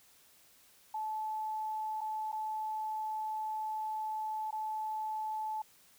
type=tone with dropouts; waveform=sine; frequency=867 Hz; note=A5; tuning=26 cents flat; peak=-34 dBFS; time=0.94-5.62 s; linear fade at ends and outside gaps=5 ms; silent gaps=2.008-2.013 / 2.318-2.326 / 4.509-4.526 s; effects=white hiss -63 dBFS RMS until 5.98 s